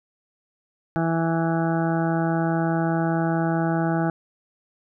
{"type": "harmonic tone", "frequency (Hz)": 164.81, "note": "E3", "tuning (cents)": 0, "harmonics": [1, 2, 3, 4, 5, 7, 8, 9, 10], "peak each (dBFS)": [-23, -25, -36, -29, -29, -39, -37, -34, -42], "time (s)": [0.96, 4.1], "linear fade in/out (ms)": 0, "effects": []}